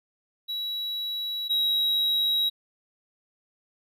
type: tone pair in turn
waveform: triangle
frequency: 3900 / 3849 Hz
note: B7 / B7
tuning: -23 / -45 cents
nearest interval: unison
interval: 22 cents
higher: first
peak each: -27 / -20 dBFS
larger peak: second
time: 0.48-1.49 / 1.49-2.5 s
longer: neither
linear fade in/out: 20 ms
effects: none